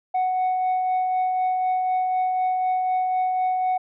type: tone with tremolo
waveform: sine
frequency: 741 Hz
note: F#5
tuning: 2 cents sharp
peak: -16 dBFS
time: 0.14-3.78 s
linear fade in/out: 10 ms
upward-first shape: triangle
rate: 4 Hz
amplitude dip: 35%
effects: tanh soft clip ceiling -18 dBFS